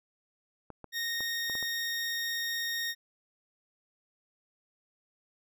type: clicks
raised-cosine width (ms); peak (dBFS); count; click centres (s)
1; -29; 6; 0.703 / 0.843 / 1.206 / 1.498 / 1.553 / 1.627
type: tone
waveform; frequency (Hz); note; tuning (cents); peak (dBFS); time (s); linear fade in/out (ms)
20% pulse; 1856; A#6; -8; -26; 0.92-2.95; 50
effects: none